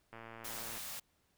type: click train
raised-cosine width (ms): 0.5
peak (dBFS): -34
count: 75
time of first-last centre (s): 0.13-0.779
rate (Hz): 114
type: band-stop noise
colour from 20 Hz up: white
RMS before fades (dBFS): -44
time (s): 0.44-1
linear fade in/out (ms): 10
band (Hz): 280 to 480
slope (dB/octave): 96
effects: pink hiss -75 dBFS RMS until 1.37 s